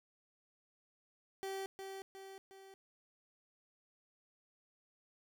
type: tone with echo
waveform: 30% pulse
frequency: 386.9 Hz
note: G4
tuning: 23 cents flat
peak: -37 dBFS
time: 1.43-1.66 s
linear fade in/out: 0 ms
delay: 360 ms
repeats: 3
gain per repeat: -5 dB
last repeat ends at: 2.74 s
effects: none